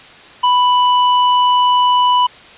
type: tone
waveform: square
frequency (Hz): 990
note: B5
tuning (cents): +4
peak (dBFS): -10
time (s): 0.43-2.27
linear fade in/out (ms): 10
effects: white hiss -39 dBFS RMS until 2.57 s + resampled to 8000 Hz